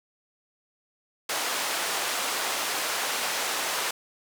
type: band-pass noise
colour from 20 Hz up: pink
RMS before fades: -29 dBFS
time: 1.29-3.91 s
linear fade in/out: 5 ms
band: 650 to 12000 Hz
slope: 12 dB/octave
effects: none